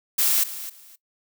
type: noise with echo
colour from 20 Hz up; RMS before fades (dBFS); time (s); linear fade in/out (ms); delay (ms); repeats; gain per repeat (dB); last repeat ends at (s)
blue; -20; 0.18-0.44; 10; 260; 2; -14; 0.96
effects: noise-tail reverb RT60 0.1 s tail -19 dB re dry